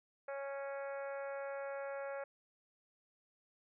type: harmonic tone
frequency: 276.7 Hz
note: C#4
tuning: 3 cents flat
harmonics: 2 / 3 / 4 / 5 / 6 / 7 / 8 / 9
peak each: -41 / -50 / -55 / -51 / -53 / -59 / -58 / -64 dBFS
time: 0.28-2.24 s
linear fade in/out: 5 ms
effects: none

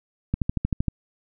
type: click train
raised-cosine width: 5 ms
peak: -10 dBFS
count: 8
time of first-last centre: 0.34-0.883 s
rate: 12.9 Hz
effects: none

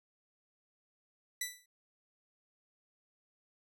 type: tone with exponential decay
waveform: 10% pulse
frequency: 1977 Hz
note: B6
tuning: 1 cent sharp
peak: -23 dBFS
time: 1.41-1.66 s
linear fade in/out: 5 ms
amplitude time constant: 54 ms
effects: none

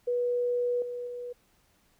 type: tone with level steps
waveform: sine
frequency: 487.6 Hz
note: B4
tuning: 22 cents flat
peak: -25 / -33 / -35 dBFS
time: 0.07-1.33 s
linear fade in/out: 10 ms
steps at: 0.82 / 1.07 s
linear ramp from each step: 2 ms
effects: pink hiss -67 dBFS RMS until 1.99 s

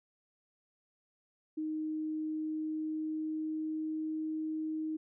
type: tone with pitch glide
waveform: sine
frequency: 311.1 to 313.4 Hz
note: D#4 to D#4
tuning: 0 to +13 cents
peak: -33 dBFS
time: 1.57-4.97 s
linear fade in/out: 10 ms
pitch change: +13 cents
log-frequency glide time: 2.19-4.2 s
effects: none

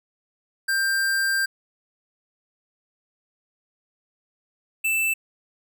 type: tone pair in turn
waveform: square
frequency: 1575 / 2649 Hz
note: G6 / E7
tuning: +8 / +8 cents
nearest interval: major sixth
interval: 900 cents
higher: second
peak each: -21 dBFS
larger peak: neither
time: 0.68-1.46 / 4.84-5.14 s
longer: first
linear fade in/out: 10 ms
effects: none

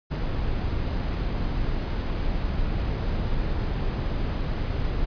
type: noise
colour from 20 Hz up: brown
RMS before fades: -26 dBFS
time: 0.1-5.06 s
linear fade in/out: 20 ms
effects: resampled to 11025 Hz

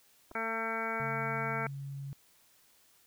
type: clicks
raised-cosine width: 1 ms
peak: -37 / -35 dBFS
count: 2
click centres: 0.313 / 0.316 s
type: harmonic tone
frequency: 225 Hz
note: A3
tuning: 39 cents sharp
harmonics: 1 / 2 / 3 / 4 / 5 / 6 / 7 / 8 / 9 / 10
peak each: -43 / -41 / -41 / -41 / -49 / -38 / -40 / -50 / -45 / -39 dBFS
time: 0.35-1.67 s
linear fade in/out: 2 ms
type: tone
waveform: sine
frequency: 138.59 Hz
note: C#3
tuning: in tune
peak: -38 dBFS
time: 1-2.13 s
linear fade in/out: 0 ms
effects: white hiss -65 dBFS RMS until 3.06 s

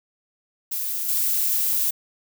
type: noise with level steps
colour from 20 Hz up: violet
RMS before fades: -27 / -22 dBFS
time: 0.71-1.91 s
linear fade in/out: 10 ms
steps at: 1.08 s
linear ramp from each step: 10 ms
effects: none

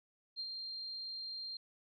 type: tone with ADSR envelope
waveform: sine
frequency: 4186 Hz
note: C8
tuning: in tune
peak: -37 dBFS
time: 0.36-1.57 s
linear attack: 37 ms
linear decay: 54 ms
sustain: -4 dB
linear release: 4 ms
effects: none

